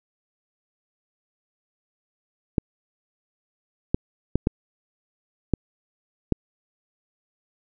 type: clicks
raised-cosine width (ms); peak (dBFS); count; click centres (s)
3; -6; 6; 2.582 / 3.945 / 4.356 / 4.471 / 5.537 / 6.323
effects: none